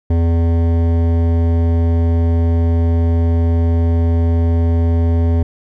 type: tone with hard clipping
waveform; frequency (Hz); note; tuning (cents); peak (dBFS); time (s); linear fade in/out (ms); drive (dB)
sine; 83.7; E2; +27; -13; 0.1-5.43; 5; 14
effects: none